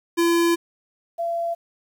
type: tone pair in turn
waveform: square / sine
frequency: 339.4 / 678.8 Hz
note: F4 / F5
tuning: -49 / -49 cents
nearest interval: octave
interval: 1200 cents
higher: second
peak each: -17 / -22 dBFS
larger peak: first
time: 0.17-0.56 / 1.18-1.55 s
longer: first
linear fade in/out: 20 ms
effects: 9-bit